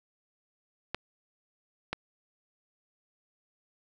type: clicks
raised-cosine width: 0.3 ms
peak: -15 dBFS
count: 2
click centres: 0.946 / 1.93 s
effects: none